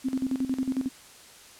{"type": "tone with tremolo", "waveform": "sine", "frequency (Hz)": 261.6, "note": "C4", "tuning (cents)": 0, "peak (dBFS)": -23, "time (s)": [0.04, 0.89], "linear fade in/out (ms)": 20, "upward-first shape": "square", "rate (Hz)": 11, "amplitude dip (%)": 75, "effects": ["white hiss -50 dBFS RMS until 1.59 s", "low-pass 10000 Hz 12 dB/octave"]}